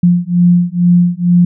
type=beating tone pair; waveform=sine; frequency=174.61 / 176.81 Hz; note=F3 / F3; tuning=0 / +22 cents; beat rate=2.2 Hz; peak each=-10 dBFS; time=0.03-1.45 s; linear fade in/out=5 ms; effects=none